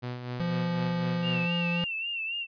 sawtooth tone with tremolo, 123.47 Hz, B2, in tune, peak -28 dBFS, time 0.02-1.47 s, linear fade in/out 20 ms, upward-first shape sine, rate 4 Hz, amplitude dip 50%
square tone, 172.6 Hz, F3, 20 cents flat, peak -28 dBFS, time 0.4-1.84 s, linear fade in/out 0 ms
sine tone with vibrato, 2720 Hz, F7, 46 cents flat, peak -30 dBFS, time 1.22-2.47 s, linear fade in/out 50 ms, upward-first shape sine, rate 3.7 Hz, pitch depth 67 cents each way
effects resampled to 11025 Hz

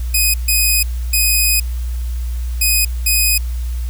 5% pulse tone bursts at uneven times, 2503 Hz, D#7, 10 cents sharp, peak -3 dBFS, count 5, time 0.14-0.34 / 0.48-0.83 / 1.13-1.6 / 2.61-2.85 / 3.06-3.38 s, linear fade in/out 5 ms, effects added 60 Hz sine -18 dBFS peak until 3.89 s + white hiss -41 dBFS RMS until 3.89 s

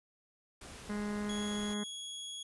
pink noise, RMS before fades -49 dBFS, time 0.61-1.74 s, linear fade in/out 5 ms
harmonic tone, 207.7 Hz, G#3, in tune, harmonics 1 / 2 / 3 / 4 / 5 / 6 / 7 / 8 / 9 / 10, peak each -35 / -43 / -51 / -52 / -50 / -54 / -53 / -53 / -55 / -55 dBFS, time 0.89-1.84 s, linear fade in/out 10 ms
sawtooth tone, 3337 Hz, G#7, 8 cents sharp, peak -38 dBFS, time 1.29-2.43 s, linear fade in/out 5 ms
effects resampled to 24000 Hz

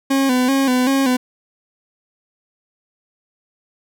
40% pulse tone with vibrato, 261.6 Hz, C4, in tune, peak -13 dBFS, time 0.1-1.17 s, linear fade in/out 10 ms, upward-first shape square, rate 2.6 Hz, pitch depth 66 cents each way, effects none

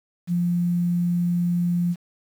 sine tone with quantisation, 174.61 Hz, F3, in tune, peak -19 dBFS, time 0.27-1.96 s, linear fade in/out 50 ms, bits 8, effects none

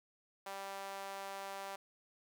sawtooth tone with high-pass filter, 196 Hz, G3, in tune, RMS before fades -45 dBFS, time 0.46-1.76 s, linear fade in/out 5 ms, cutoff 730 Hz, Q 1.9, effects none

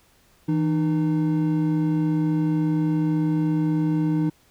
triangle tone pair together, 161.8 / 305.4 Hz, E3 / D#4, -32 / -32 cents, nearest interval major seventh, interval 1100 cents, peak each -20 dBFS, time 0.48-4.3 s, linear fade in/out 10 ms, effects pink hiss -59 dBFS RMS until 4.5 s

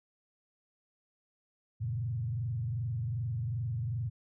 sine tone with frequency modulation, 117 Hz, A#2, 7 cents sharp, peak -31 dBFS, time 1.8-4.1 s, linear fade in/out 20 ms, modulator 22.6 Hz, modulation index 0.88, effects none

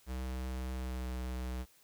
square tone with pitch glide, 64 to 63.05 Hz, C2 to B1, -38 to +36 cents, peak -37 dBFS, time 0.06-1.66 s, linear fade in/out 50 ms, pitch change -26 cents, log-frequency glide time 0.76-1.05 s, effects white hiss -65 dBFS RMS until 1.83 s

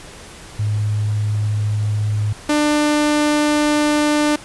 sine / sawtooth tone pair in turn, 105.4 / 298.1 Hz, G#2 / D4, +26 / +26 cents, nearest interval octave + tritone, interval 1800 cents, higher second, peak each -16 / -10 dBFS, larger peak second, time 0.59-2.33 / 2.49-4.36 s, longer second, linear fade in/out 5 ms, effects pink hiss -38 dBFS RMS until 4.44 s + resampled to 24000 Hz

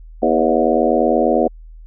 harmonic tone with a mistuned harmonic, 80.2 Hz, E2, 47 cents flat, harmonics 3 / 4 / 5 / 6 / 7 / 8 / 9, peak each -20 / -20 / -20 / -20 / -20 / -20 / -20 dBFS, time 0.22-1.48 s, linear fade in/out 10 ms, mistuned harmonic 6, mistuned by +41 cents, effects added 40 Hz sine -35 dBFS peak until 1.86 s

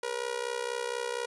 sawtooth tone with amplitude modulation, 479.3 Hz, A#4, 48 cents sharp, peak -24 dBFS, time 0.03-1.26 s, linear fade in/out 5 ms, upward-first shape sine, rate 64.2 Hz, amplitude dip 85%, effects resampled to 24000 Hz

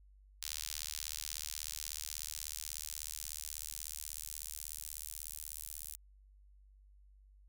sawtooth tone with high-pass filter sweep, 76.4 Hz, D#2, 31 cents flat, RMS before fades -44 dBFS, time 0.42-5.96 s, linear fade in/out 0 ms, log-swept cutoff 4700 to 9800 Hz, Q 1, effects added 49 Hz sine -59 dBFS peak until 7.48 s

